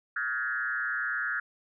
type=tone with frequency modulation; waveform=sine; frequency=1554 Hz; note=G6; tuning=16 cents flat; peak=-28 dBFS; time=0.16-1.4 s; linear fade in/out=5 ms; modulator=129 Hz; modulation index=1.6; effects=none